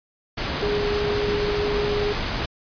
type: tone in noise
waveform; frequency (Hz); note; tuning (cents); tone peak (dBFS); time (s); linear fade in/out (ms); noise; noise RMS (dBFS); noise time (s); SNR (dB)
sine; 413.3; G#4; -8; -22; 0.62-2.13; 10; pink; -26; 0.37-2.46; +1
effects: resampled to 11025 Hz